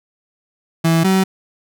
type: tone pair in turn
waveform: 35% pulse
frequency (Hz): 164.4 / 189.91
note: E3 / F#3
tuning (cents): -4 / +45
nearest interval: major second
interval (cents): 249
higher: second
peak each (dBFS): -10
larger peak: neither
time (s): 0.84-1.04 / 1.04-1.24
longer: neither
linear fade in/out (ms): 10
effects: none